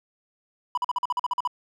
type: tone bursts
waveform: triangle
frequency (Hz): 987.8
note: B5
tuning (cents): 0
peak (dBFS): -20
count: 11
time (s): 0.75-1.475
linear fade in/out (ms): 2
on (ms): 25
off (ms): 45
effects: none